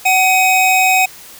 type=tone pair together; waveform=square; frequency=750 / 2523 Hz; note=F#5 / D#7; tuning=+23 / +23 cents; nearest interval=octave + major sixth; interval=2100 cents; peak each=-13 dBFS; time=0.05-1.06 s; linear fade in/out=10 ms; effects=white hiss -37 dBFS RMS until 1.39 s